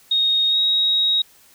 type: tone with pitch glide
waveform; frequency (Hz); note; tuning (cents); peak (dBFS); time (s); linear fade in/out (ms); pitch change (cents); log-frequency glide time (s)
sine; 3729 to 3790; A#7 to A#7; 0 to +28; -15; 0.11-1.22; 5; +28; 0.49-0.58
effects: white hiss -52 dBFS RMS until 1.54 s